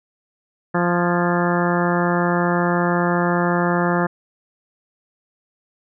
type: harmonic tone with a mistuned harmonic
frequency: 174.61 Hz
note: F3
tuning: in tune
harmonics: 1 / 2 / 3 / 4 / 5 / 6 / 7 / 8 / 9 / 10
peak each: -20 / -23 / -25 / -26 / -27 / -28 / -28 / -29 / -30 / -30 dBFS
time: 0.74-4.07 s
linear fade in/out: 10 ms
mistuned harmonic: 9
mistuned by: +60 cents
effects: none